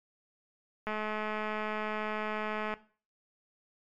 click train, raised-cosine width 0.5 ms, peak -20 dBFS, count 401, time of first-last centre 0.87-2.739 s, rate 214 Hz, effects noise-tail reverb RT60 0.4 s tail -17 dB re dry + MP3 96 kbps

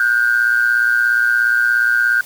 sine tone pair together, 1451 / 1568 Hz, F#6 / G6, -34 / 0 cents, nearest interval minor second, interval 134 cents, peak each -14 dBFS, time 0-2.21 s, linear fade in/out 2 ms, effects tanh soft clip ceiling -5 dBFS + white hiss -39 dBFS RMS until 2.25 s

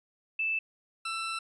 sine / 20% pulse tone pair in turn, 2637 / 1335 Hz, E7 / E6, 0 / +22 cents, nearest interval octave, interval 1178 cents, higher first, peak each -27 dBFS, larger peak neither, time 0.39-0.59 / 1.05-1.39 s, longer second, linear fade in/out 5 ms, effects resampled to 22050 Hz

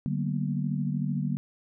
sine tone cluster, 146.8 / 189.5 / 229 / 242.4 Hz, D3 / F#3 / A#3 / B3, 0 / +42 / -31 / -32 cents, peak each -29 / -31 / -35 / -35 dBFS, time 0.06-1.37 s, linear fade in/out 0 ms, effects none

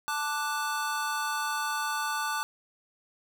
square chord, D major, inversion second, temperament equal, 880 / 1174.7 / 1480 Hz, A5 / D6 / F#6, 0 / 0 / 0 cents, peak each -34 dBFS, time 0.08-2.43 s, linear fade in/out 0 ms, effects none

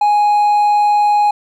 triangle tone with hard clipping, 830.6 Hz, G#5, in tune, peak -10 dBFS, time 0.01-1.31 s, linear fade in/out 5 ms, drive 5 dB, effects none

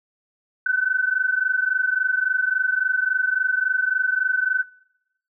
sine tone pair together, 1500.4 / 1524 Hz, F#6 / G6, +24 / -49 cents, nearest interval unison, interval 27 cents, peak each -21 dBFS, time 0.66-4.63 s, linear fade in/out 5 ms, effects noise-tail reverb RT60 0.9 s tail -24 dB re dry

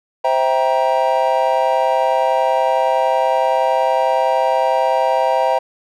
triangle chord, C dominant seventh, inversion none, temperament just, 523.3 / 654.1 / 784.9 / 941.9 Hz, C5 / E5 / G5 / Bb5, 0 / -14 / +2 / +18 cents, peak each -17 dBFS, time 0.24-5.59 s, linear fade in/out 10 ms, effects none

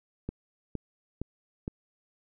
click train, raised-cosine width 3 ms, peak -20 dBFS, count 4, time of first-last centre 0.29-1.679 s, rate 2.16 Hz, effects none

